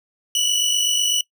25% pulse tone pair together, 2944 / 2992 Hz, F#7 / F#7, -9 / +19 cents, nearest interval unison, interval 28 cents, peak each -15 / -20 dBFS, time 0.35-1.21 s, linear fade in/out 2 ms, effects noise-tail reverb RT60 0.1 s tail -21 dB re dry

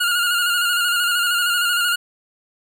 25% pulse tone with vibrato, 1422 Hz, F6, 31 cents sharp, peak -13 dBFS, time 0-1.96 s, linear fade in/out 10 ms, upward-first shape square, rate 13 Hz, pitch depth 32 cents each way, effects none

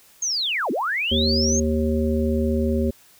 sine linear two-way sweep, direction down then up, 6600 to 207.7 to 6600 Hz, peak -21 dBFS, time 0.22-1.6 s, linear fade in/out 5 ms, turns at 0.71 s
harmonic tone, 77.7 Hz, D#2, 2 cents flat, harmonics 1 / 3 / 5 / 7, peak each -23 / -22 / -26 / -28 dBFS, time 1.11-2.91 s, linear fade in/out 10 ms
effects white hiss -53 dBFS RMS until 3.19 s

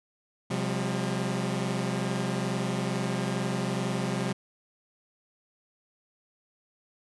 sawtooth tone cluster, 130.4 / 179.3 / 201.6 Hz, C3 / F3 / G3, -5 / +46 / +49 cents, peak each -28 dBFS, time 0.5-4.33 s, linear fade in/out 10 ms, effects resampled to 24000 Hz

